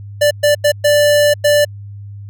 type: tone bursts at uneven times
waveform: square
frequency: 587.3 Hz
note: D5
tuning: in tune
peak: -9 dBFS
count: 5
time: 0.21-0.31 / 0.43-0.55 / 0.64-0.72 / 0.84-1.34 / 1.44-1.65 s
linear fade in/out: 10 ms
effects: added 101 Hz sine -28 dBFS peak until 2.29 s